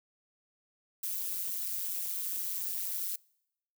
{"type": "noise with amplitude modulation", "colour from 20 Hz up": "violet", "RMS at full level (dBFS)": -31, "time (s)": [1.03, 3.16], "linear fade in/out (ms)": 5, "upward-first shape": "sine", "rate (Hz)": 186, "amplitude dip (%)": 100, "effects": ["noise-tail reverb RT60 0.8 s tail -26 dB re dry"]}